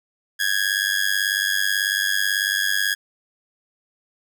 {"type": "tone with amplitude modulation", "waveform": "sawtooth", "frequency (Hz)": 1661.2, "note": "G#6", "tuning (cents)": 0, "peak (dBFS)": -12, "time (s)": [0.39, 2.95], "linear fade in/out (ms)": 20, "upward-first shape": "sine", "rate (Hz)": 98.2, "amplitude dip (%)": 90, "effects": []}